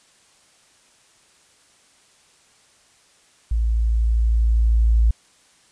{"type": "tone with level ramp", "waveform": "sine", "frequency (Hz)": 56.3, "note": "A1", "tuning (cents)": 40, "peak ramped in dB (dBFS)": [-17, -12], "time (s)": [3.51, 5.11], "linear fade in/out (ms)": 5, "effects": ["white hiss -56 dBFS RMS until 5.71 s", "resampled to 22050 Hz"]}